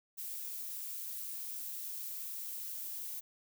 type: noise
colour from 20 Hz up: violet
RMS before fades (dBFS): -42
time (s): 0.17-3.21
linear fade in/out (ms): 20
effects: none